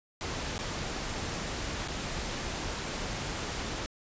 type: noise with dropouts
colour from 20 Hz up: pink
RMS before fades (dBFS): -35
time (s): 0.21-3.86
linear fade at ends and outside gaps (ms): 0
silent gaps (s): 0.58-0.59 / 1.877-1.884
effects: resampled to 16000 Hz